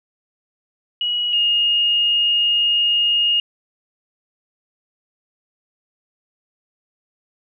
sine tone pair in turn, 2909 / 2851 Hz, F#7 / F7, -30 / +35 cents, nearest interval unison, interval 35 cents, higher first, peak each -18 / -14 dBFS, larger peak second, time 1.01-1.33 / 1.33-3.4 s, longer second, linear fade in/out 2 ms, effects none

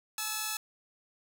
5% pulse tone pair together, 860 / 1311 Hz, A5 / E6, -40 / -10 cents, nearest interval perfect fifth, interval 730 cents, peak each -24 / -23 dBFS, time 0.18-0.57 s, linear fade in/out 2 ms, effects none

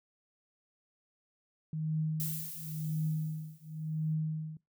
sine tone with tremolo, 156.5 Hz, D#3, 10 cents sharp, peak -28 dBFS, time 1.73-4.57 s, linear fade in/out 2 ms, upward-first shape triangle, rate 0.94 Hz, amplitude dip 100%
violet noise with exponential decay, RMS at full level -36 dBFS, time 2.2-4.14 s, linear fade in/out 0 ms, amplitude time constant 420 ms
effects noise-tail reverb RT60 0.2 s tail -22 dB re dry

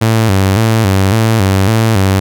sawtooth tone with vibrato, 103.83 Hz, G#2, in tune, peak -4 dBFS, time 0.01-2.2 s, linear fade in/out 10 ms, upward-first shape square, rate 1.8 Hz, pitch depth 130 cents each way, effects none

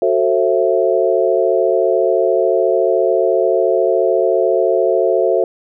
sine chord, F# half-diminished seventh, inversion none, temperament just, 370 / 444 / 532.8 / 666 Hz, F#4 / A4 / C5 / E5, 0 / +16 / +31 / +18 cents, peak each -17 dBFS, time 0.02-5.44 s, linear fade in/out 2 ms, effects none

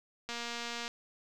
click train, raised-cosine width 0.2 ms, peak -22 dBFS, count 140, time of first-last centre 0.29-0.879 s, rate 236 Hz, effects none

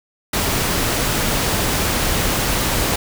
pink noise, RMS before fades -19 dBFS, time 0.33-2.96 s, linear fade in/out 5 ms, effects none

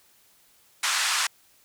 pink band-pass noise, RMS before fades -25 dBFS, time 0.83-1.27 s, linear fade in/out 5 ms, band 1100 to 9400 Hz, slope 24 dB/octave, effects white hiss -60 dBFS RMS until 1.64 s

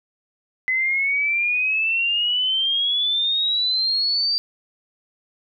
sine exponential sweep, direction up, 2024 to 4700 Hz, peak -18 dBFS, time 0.68-4.38 s, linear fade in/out 0 ms, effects none

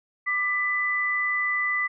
sine tone pair together, 1185 / 1993 Hz, D6 / B6, +15 / +15 cents, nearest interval major sixth, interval 900 cents, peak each -30 / -23 dBFS, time 0.26-1.88 s, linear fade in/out 20 ms, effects none

